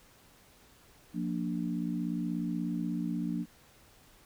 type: chord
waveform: sine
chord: Bb major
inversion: second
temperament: equal with one note detuned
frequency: 176.64 / 233.1 / 293.7 Hz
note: F3 / Bb3 / D4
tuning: +20 / 0 / 0 cents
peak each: -34 / -35 / -36 dBFS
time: 1.13-3.46 s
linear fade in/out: 50 ms
effects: pink hiss -60 dBFS RMS until 4.25 s